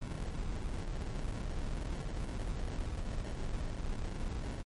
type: noise with sample-and-hold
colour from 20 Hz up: brown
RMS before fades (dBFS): -37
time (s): 0.01-4.63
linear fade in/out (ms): 20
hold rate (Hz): 1225
effects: MP3 48 kbps